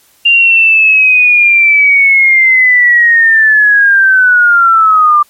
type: linear sweep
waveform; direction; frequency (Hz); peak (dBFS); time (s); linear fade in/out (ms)
sine; down; 2794 to 1181; -3; 0.25-5.23; 10
effects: white hiss -48 dBFS RMS until 5.29 s + MP3 64 kbps